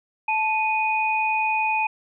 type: tone pair together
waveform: sine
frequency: 875 / 2481 Hz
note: A5 / D#7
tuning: -10 / -6 cents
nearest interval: octave + tritone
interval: 1804 cents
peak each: -22 / -23 dBFS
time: 0.28-1.87 s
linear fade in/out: 5 ms
effects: none